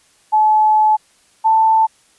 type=tone pair in turn; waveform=sine; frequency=860 / 885.2 Hz; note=A5 / A5; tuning=-40 / +10 cents; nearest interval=minor second; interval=50 cents; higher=second; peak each=-9 dBFS; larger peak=neither; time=0.32-0.97 / 1.44-1.87 s; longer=first; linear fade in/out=20 ms; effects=white hiss -54 dBFS RMS until 2.18 s + resampled to 24000 Hz